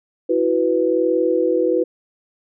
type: chord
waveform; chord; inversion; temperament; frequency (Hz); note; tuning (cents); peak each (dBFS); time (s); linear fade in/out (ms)
sine; E suspended second; none; just; 329.6 / 370.8 / 494.4; E4 / F#4 / B4; 0 / +4 / +2; -20 / -20 / -18; 0.29-1.84; 10
effects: none